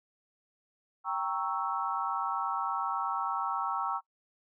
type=chord; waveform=sine; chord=G diminished seventh; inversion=none; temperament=equal; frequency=784 / 932.3 / 1108.7 / 1318.5 Hz; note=G5 / Bb5 / Db6 / Fb6; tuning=0 / 0 / 0 / 0 cents; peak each=-36 / -35 / -35 / -34 dBFS; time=1.04-4.01 s; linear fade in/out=50 ms; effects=noise-tail reverb RT60 0.1 s tail -22 dB re dry